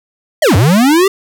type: linear two-way sweep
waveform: square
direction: down then up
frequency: 674 to 85.4 to 402.5 Hz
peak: -7 dBFS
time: 0.42-1.08 s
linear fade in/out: 5 ms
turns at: 0.56 s
effects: none